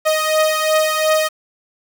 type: beating tone pair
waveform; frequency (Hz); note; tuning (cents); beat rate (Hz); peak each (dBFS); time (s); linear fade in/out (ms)
sawtooth; 623 / 625.8; D#5 / D#5; +2 / +10; 2.8; -12 / -15; 0.05-1.29; 20
effects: 7-bit